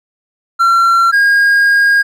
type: tone pair in turn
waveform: triangle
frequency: 1363 / 1627 Hz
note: F6 / G#6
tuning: -43 / -36 cents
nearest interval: minor third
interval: 307 cents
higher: second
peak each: -5 dBFS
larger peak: neither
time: 0.59-1.12 / 1.12-2.03 s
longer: second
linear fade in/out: 20 ms
effects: none